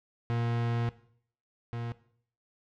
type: tone pair in turn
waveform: 40% pulse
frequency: 117.6 / 117.6 Hz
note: A#2 / A#2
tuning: +16 / +16 cents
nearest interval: unison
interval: 0 cents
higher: neither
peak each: -27 / -33 dBFS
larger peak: first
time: 0.3-0.89 / 1.73-1.92 s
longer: first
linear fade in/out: 0 ms
effects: noise-tail reverb RT60 0.6 s tail -17 dB re dry + low-pass 3000 Hz 12 dB/octave